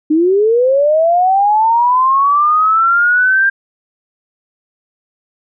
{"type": "linear sweep", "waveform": "sine", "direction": "up", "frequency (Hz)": [298, 1600], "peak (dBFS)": -8, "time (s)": [0.1, 3.5], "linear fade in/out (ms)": 10, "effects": []}